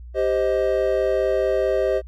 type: chord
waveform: triangle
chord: C minor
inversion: second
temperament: just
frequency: 392.4 / 523.3 / 627.9 Hz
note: G4 / C5 / Eb5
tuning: +2 / 0 / +16 cents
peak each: -20 dBFS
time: 0.14-2.02 s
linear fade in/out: 50 ms
effects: added 60 Hz sine -35 dBFS peak until 2.07 s + MP3 96 kbps